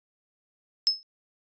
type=tone with exponential decay; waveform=sine; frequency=5200 Hz; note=E8; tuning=24 cents flat; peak=-14 dBFS; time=0.87-1.03 s; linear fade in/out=0 ms; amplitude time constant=33 ms; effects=tanh soft clip ceiling -14 dBFS + resampled to 16000 Hz